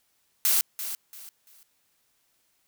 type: noise with echo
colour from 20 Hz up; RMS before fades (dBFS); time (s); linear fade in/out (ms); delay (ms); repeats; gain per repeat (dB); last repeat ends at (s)
blue; -22; 0.45-0.61; 0; 340; 3; -11; 1.63
effects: white hiss -70 dBFS RMS until 2.67 s